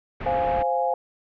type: low-pass noise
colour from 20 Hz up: pink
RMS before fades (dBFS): -33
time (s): 0.2-0.63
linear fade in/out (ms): 10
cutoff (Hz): 2500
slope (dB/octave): 24
type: chord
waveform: sine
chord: F minor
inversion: second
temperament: equal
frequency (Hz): 523.3 / 698.5 / 830.6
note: C5 / F5 / Ab5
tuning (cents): 0 / 0 / 0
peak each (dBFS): -25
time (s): 0.26-0.94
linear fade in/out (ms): 2
effects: none